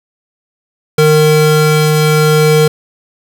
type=tone pair together; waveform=square; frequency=153.51 / 460 Hz; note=D#3 / A#4; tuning=-23 / -23 cents; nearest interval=octave + perfect fifth; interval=1900 cents; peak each=-10 dBFS; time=0.98-2.68 s; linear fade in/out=5 ms; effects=none